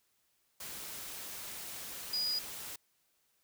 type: tone in noise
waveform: sine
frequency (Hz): 4914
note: D#8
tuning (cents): -22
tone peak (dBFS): -31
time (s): 2.13-2.39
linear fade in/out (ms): 5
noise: white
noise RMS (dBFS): -44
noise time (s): 0.6-2.76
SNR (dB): +10
effects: white hiss -75 dBFS RMS until 3.43 s